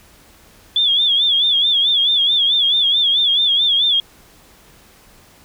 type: tone with vibrato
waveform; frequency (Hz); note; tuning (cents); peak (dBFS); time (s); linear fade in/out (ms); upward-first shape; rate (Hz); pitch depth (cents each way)
sine; 3420; A7; -50; -12; 0.76-4; 2; sine; 4.6; 100
effects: pink hiss -48 dBFS RMS until 5.44 s